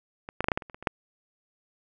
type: clicks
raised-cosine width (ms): 0.5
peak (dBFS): -22 / -11 / -13 / -7 / -8 / -11 / -26 / -29 / -27 / -26 / -7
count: 11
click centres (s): 0.289 / 0.406 / 0.443 / 0.485 / 0.518 / 0.575 / 0.622 / 0.698 / 0.745 / 0.826 / 0.872
effects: none